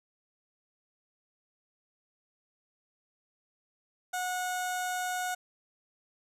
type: tone with notch filter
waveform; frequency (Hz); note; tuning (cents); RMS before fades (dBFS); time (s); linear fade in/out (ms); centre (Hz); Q
15% pulse; 730; F#5; -24; -33; 4.13-5.35; 10; 2500; 1
effects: low-pass 12000 Hz 12 dB/octave